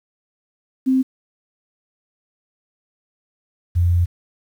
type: tone pair in turn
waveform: sine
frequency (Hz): 261.3 / 87.2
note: C4 / F2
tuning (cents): -2 / -2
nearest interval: octave + perfect fifth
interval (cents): 1900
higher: first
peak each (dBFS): -13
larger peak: neither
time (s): 0.86-1.03 / 3.75-4.06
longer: second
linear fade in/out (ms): 20
effects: 8-bit